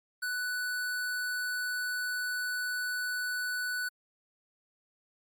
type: tone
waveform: square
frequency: 1487 Hz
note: F#6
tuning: 8 cents sharp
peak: -32 dBFS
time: 0.22-3.89 s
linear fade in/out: 10 ms
effects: Opus 48 kbps